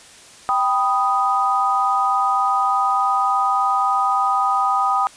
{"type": "chord", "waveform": "sine", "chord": "G augmented", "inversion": "none", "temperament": "equal", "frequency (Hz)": [784, 987.8, 1244.5], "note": ["G5", "B5", "D#6"], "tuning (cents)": [0, 0, 0], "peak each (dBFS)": [-20, -23, -18], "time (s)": [0.49, 5.07], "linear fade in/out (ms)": 0, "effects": ["white hiss -44 dBFS RMS until 5.16 s", "resampled to 22050 Hz"]}